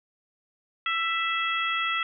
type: harmonic tone with a mistuned harmonic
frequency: 659.3 Hz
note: E5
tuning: in tune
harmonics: 2 / 3 / 4 / 5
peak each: -28 / -30 / -31 / -32 dBFS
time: 0.86-2.03 s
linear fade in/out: 2 ms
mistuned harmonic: 2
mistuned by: +20 cents
effects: none